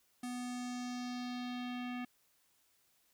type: tone with low-pass filter sweep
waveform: square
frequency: 246.9 Hz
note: B3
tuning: in tune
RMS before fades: -41 dBFS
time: 0.23-2.05 s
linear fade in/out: 5 ms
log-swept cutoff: 10000 to 2500 Hz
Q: 2.2
effects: white hiss -73 dBFS RMS until 3.13 s